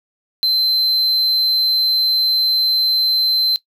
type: tone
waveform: triangle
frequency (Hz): 4090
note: C8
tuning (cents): -40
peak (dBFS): -12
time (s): 0.43-3.56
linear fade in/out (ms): 0
effects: noise-tail reverb RT60 0.1 s tail -19 dB re dry